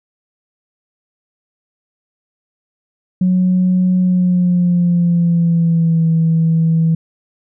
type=tone with pitch glide; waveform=sine; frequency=183.1 to 163.12 Hz; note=F#3 to E3; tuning=-18 to -18 cents; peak=-9 dBFS; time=3.21-6.95 s; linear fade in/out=5 ms; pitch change=-200 cents; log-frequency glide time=3.99-6.07 s; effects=tanh soft clip ceiling -6 dBFS